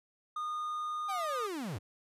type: tone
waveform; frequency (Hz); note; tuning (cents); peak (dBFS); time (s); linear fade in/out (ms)
triangle; 1225; D#6; -27; -32; 0.36-1.47; 5
type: linear sweep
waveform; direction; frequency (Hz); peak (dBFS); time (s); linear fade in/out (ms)
45% pulse; down; 810 to 77.3; -36; 1.08-1.79; 20
effects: resampled to 32000 Hz